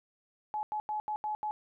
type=tone bursts at uneven times; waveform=sine; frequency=850 Hz; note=G#5; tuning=40 cents sharp; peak=-31 dBFS; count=6; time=0.54-0.63 / 0.72-0.8 / 0.89-1 / 1.08-1.16 / 1.24-1.35 / 1.43-1.51 s; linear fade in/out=0 ms; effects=none